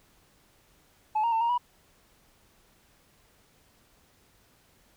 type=tone with pitch steps; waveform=sine; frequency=860 / 931 / 898 / 936 / 975 Hz; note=A5 / A#5 / A5 / A#5 / B5; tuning=-40 / -2 / +35 / +7 / -23 cents; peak=-21 dBFS; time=1.15-1.58 s; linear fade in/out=10 ms; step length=86 ms; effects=tanh soft clip ceiling -21 dBFS + pink hiss -63 dBFS RMS until 4.96 s